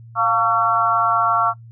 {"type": "harmonic tone with a mistuned harmonic", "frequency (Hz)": 225.7, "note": "A3", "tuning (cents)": 44, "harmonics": [3, 4, 5, 6], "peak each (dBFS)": [-22, -23, -18, -18], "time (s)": [0.15, 1.54], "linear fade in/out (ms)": 50, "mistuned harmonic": 3, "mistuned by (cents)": 60, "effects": ["noise-tail reverb RT60 0.1 s tail -18 dB re dry", "added 115 Hz sine -38 dBFS peak until 1.71 s"]}